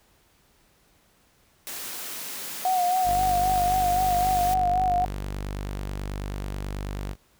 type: high-pass noise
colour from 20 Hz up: white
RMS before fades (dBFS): -35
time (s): 1.67-4.54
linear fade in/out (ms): 0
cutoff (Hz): 140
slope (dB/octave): 96
type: tone with vibrato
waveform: sine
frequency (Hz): 728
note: F#5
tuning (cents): -28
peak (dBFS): -20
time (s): 2.65-5.05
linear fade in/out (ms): 2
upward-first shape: sine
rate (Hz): 3.8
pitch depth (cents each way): 47
type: tone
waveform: sawtooth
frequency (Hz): 49.23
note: G1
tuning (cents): +8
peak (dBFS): -26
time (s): 3.04-7.16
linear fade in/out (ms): 50
effects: pink hiss -62 dBFS RMS until 7.39 s